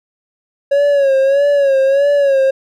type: tone with vibrato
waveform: triangle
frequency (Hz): 554.4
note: C#5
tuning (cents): 0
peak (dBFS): -7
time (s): 0.71-2.51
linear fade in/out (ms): 10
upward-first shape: sine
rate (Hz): 1.6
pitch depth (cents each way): 66
effects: none